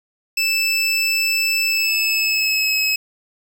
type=tone with pitch glide; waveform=25% pulse; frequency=2637 to 2568 Hz; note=E7 to E7; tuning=0 to -46 cents; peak=-13 dBFS; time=0.37-2.96 s; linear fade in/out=5 ms; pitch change=-46 cents; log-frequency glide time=1.63-2.78 s; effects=7-bit